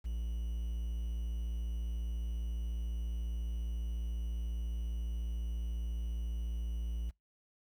triangle tone with quantisation, 57.2 Hz, A#1, 32 cents flat, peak -32 dBFS, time 0.04-7.11 s, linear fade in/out 20 ms, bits 10, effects noise-tail reverb RT60 0.2 s tail -26 dB re dry

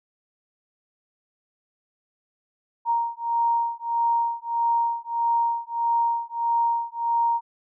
sine beating tone pair, 932.3 / 933.9 Hz, A#5 / A#5, 0 / +3 cents, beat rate 1.6 Hz, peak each -24 dBFS, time 2.85-7.41 s, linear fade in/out 50 ms, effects none

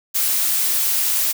blue noise, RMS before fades -19 dBFS, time 0.14-1.33 s, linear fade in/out 20 ms, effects none

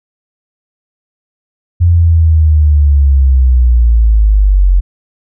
sine linear sweep, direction down, 87.31 to 44.42 Hz, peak -4 dBFS, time 1.8-4.81 s, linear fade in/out 20 ms, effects none

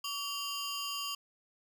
20% pulse ring-modulated tone, 1968 Hz, B6, 7 cents flat, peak -27 dBFS, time 0.04-1.15 s, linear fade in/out 5 ms, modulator 831 Hz, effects none

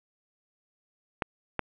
clicks, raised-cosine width 0.5 ms, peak -12 dBFS, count 2, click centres 1.222 / 1.593 s, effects resampled to 8000 Hz + 9-bit

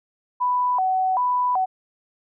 sine tone with vibrato, 863 Hz, A5, 34 cents flat, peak -18 dBFS, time 0.4-1.66 s, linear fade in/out 20 ms, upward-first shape square, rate 1.3 Hz, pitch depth 240 cents each way, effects none

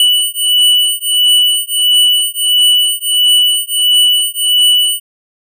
square beating tone pair, 2960 / 2961.5 Hz, F#7 / F#7, 0 / +1 cents, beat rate 1.5 Hz, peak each -12 dBFS, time 0-5 s, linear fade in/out 2 ms, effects none

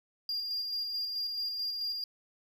triangle tone with tremolo, 4806 Hz, D8, 39 cents sharp, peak -30 dBFS, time 0.29-2.04 s, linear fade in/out 2 ms, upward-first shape square, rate 4.6 Hz, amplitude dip 30%, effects none

